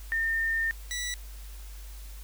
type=tone pair in turn; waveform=sine / 15% pulse; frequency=1815 / 1959.5 Hz; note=A#6 / B6; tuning=-47 / -14 cents; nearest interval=minor second; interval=133 cents; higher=second; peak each=-25 dBFS; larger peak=neither; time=0.12-0.71 / 0.91-1.14 s; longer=first; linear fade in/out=0 ms; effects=added 50 Hz sine -40 dBFS peak until 2.23 s + white hiss -52 dBFS RMS until 2.23 s